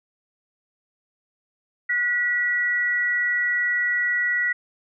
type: tone pair together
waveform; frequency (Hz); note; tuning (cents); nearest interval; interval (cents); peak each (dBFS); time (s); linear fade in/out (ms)
sine; 1455.6 / 1941; F#6 / B6; -29 / -31; perfect fourth; 498; -29 / -20; 1.89-4.53; 10
effects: none